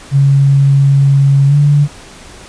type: tone with pitch glide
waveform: sine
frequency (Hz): 138.59 to 145.23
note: C#3 to D3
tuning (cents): 0 to -19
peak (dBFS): -5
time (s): 0.11-1.88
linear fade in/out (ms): 50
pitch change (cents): +81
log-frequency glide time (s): 1.47-1.55
effects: pink hiss -35 dBFS RMS until 2.48 s + resampled to 22050 Hz